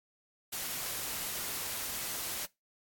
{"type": "noise", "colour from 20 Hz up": "white", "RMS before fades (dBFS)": -37, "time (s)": [0.52, 2.46], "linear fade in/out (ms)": 10, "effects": ["noise-tail reverb RT60 0.2 s tail -21 dB re dry", "AAC 64 kbps"]}